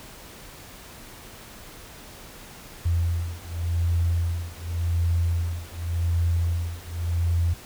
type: beating tone pair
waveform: sine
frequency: 84.6 / 85.48 Hz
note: E2 / F2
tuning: +45 / -37 cents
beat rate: 0.88 Hz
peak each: -25 dBFS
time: 2.85-7.54 s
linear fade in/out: 10 ms
effects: pink hiss -44 dBFS RMS until 7.65 s